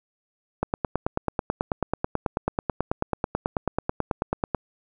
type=click train; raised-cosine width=1 ms; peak=-9 dBFS; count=37; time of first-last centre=0.63-4.547 s; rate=9.19 Hz; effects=none